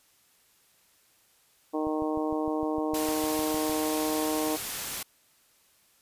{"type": "harmonic tone", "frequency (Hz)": 154.7, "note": "D#3", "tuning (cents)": -10, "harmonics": [2, 3, 4, 5, 6, 7], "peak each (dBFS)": [-29, -33, -35, -37, -39, -40], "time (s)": [1.73, 4.57], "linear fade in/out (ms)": 20}
{"type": "click train", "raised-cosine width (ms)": 5, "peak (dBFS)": -31, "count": 13, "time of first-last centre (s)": [1.87, 3.696], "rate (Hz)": 6.57}
{"type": "noise", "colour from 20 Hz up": "white", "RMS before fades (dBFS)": -34, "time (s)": [2.94, 5.03], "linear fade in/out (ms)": 5}
{"effects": ["white hiss -64 dBFS RMS until 6.01 s", "resampled to 32000 Hz"]}